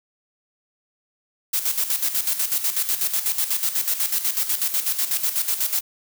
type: noise with tremolo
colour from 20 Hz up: blue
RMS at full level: -21 dBFS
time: 1.53-5.81 s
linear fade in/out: 10 ms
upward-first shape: square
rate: 8.1 Hz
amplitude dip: 65%
effects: none